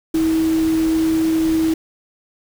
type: tone in noise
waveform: sine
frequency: 321.5 Hz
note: E4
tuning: 43 cents flat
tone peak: -14 dBFS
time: 0.14-1.74 s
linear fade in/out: 5 ms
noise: pink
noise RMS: -31 dBFS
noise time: 0.14-1.74 s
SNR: +14 dB
effects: none